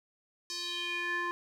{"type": "tone with band-pass filter sweep", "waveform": "square", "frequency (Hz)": 349.2, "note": "F4", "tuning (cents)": 0, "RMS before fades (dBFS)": -35, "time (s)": [0.5, 1.31], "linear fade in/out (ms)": 0, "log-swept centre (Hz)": [5300, 1300], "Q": 3.6, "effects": []}